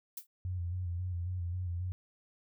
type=noise with exponential decay; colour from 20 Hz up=violet; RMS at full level=-36 dBFS; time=0.17-0.27 s; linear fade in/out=5 ms; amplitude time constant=21 ms
type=tone with vibrato; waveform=sine; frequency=89 Hz; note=F2; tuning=33 cents sharp; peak=-33 dBFS; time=0.45-1.92 s; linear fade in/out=0 ms; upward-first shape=square; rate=3.7 Hz; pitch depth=44 cents each way
effects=none